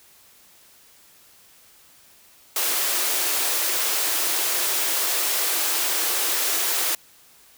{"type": "high-pass noise", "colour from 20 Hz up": "white", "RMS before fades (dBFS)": -23, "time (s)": [2.56, 6.95], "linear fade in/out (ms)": 2, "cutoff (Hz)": 300, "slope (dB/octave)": 96, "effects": ["white hiss -53 dBFS RMS until 7.57 s"]}